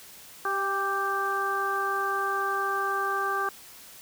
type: harmonic tone with a mistuned harmonic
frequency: 392 Hz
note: G4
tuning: in tune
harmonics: 1 / 2 / 3 / 4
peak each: -33 / -33 / -28 / -31 dBFS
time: 0.45-3.49 s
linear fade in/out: 2 ms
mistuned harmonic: 2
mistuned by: +22 cents
effects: white hiss -48 dBFS RMS until 4.01 s